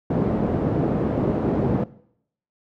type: band-pass noise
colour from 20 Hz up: pink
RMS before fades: -22 dBFS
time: 0.1-1.84 s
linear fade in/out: 5 ms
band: 120 to 480 Hz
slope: 12 dB/octave
effects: noise-tail reverb RT60 0.7 s tail -20 dB re dry